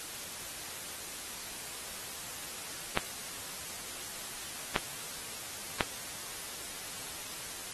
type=clicks; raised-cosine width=0.3 ms; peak=-9 dBFS; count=3; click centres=2.974 / 4.762 / 5.808 s; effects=white hiss -42 dBFS RMS until 7.73 s + AAC 32 kbps